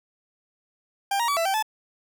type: tone with pitch steps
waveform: 40% pulse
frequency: 794 / 941 / 1143 / 665 / 776 / 868 Hz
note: G5 / A#5 / D6 / E5 / G5 / A5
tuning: +22 / +16 / -47 / +15 / -18 / -24 cents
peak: -21 dBFS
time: 1.11-1.626 s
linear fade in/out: 5 ms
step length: 86 ms
effects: none